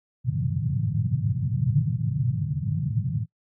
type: band-pass noise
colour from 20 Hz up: pink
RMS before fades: -25 dBFS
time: 0.24-3.26 s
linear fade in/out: 50 ms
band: 100 to 160 Hz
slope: 48 dB/octave
effects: noise-tail reverb RT60 0.1 s tail -24 dB re dry